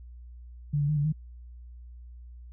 sine tone with pitch steps, 146.1 / 144.1 / 151.9 / 144.6 / 154.8 Hz, D3 / D3 / D#3 / D3 / D#3, -9 / -33 / -41 / -27 / -9 cents, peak -23 dBFS, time 0.73-1.125 s, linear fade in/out 10 ms, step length 79 ms, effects added 60 Hz sine -43 dBFS peak until 2.52 s

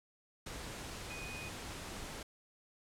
sine tone in noise, 2489 Hz, D#7, in tune, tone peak -46 dBFS, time 1.1-1.49 s, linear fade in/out 5 ms, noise pink, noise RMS -45 dBFS, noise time 0.46-2.23 s, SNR -4 dB, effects low-pass 10000 Hz 12 dB/octave

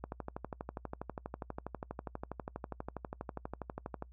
click train, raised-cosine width 1 ms, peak -25 dBFS, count 50, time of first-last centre 0.04-4.024 s, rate 12.3 Hz, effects noise-tail reverb RT60 0.1 s tail -25 dB re dry + added 60 Hz sine -53 dBFS peak until 4.12 s

